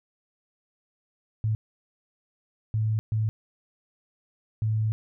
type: tone bursts at uneven times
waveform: sine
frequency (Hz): 109.2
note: A2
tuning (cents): -13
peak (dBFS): -22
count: 4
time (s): 1.44-1.55 / 2.74-2.99 / 3.12-3.29 / 4.62-4.92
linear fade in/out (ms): 0
effects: none